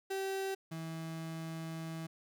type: tone pair in turn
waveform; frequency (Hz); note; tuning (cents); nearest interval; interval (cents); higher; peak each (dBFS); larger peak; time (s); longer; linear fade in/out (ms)
35% pulse; 386.4 / 162.46; G4 / E3; -25 / -25; octave + minor third; 1500; first; -33 / -38; first; 0.1-0.55 / 0.71-2.07; second; 10
effects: none